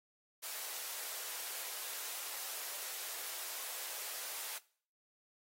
white high-pass noise, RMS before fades -43 dBFS, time 0.42-4.59 s, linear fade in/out 20 ms, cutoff 440 Hz, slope 24 dB/octave, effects noise-tail reverb RT60 0.5 s tail -21 dB re dry + AAC 48 kbps

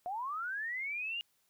sine linear sweep, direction up, 688 to 2868 Hz, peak -35 dBFS, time 0.06-1.21 s, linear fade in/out 0 ms, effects white hiss -74 dBFS RMS until 1.49 s

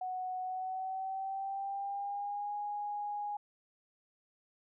sine tone with pitch glide, 740 to 825.8 Hz, F#5 to G#5, 0 to -10 cents, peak -35 dBFS, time 0.01-3.37 s, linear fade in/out 5 ms, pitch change +190 cents, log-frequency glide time 0.41-2.55 s, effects none

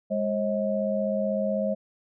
sine tone cluster, 205.2 / 538 / 634 Hz, G#3 / C5 / D#5, -21 / +48 / +32 cents, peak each -28 dBFS, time 0.1-1.75 s, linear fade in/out 20 ms, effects none

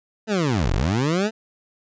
20% pulse linear two-way sweep, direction down then up, 226.4 to 36.9 to 226.4 Hz, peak -14 dBFS, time 0.27-1.31 s, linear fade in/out 50 ms, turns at 0.72 s, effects resampled to 16000 Hz

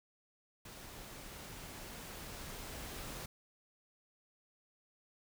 pink noise with level ramp, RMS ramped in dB -51 to -45 dBFS, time 0.65-3.26 s, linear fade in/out 5 ms, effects none

